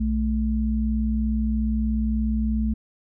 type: tone pair together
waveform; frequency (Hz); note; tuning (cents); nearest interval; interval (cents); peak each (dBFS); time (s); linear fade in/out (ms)
sine; 61.2 / 218.1; B1 / A3; -15 / -15; octave + minor seventh; 2200; -23; 0-2.74; 10
effects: none